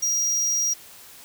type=tone; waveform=square; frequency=5720 Hz; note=F8; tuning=41 cents sharp; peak=-21 dBFS; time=0.02-0.74 s; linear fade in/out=10 ms; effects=white hiss -46 dBFS RMS until 1.24 s